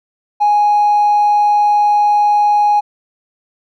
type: tone with hard clipping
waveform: sine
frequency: 830.6 Hz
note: G#5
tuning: in tune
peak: -9 dBFS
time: 0.4-2.81 s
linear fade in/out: 20 ms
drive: 1 dB
effects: none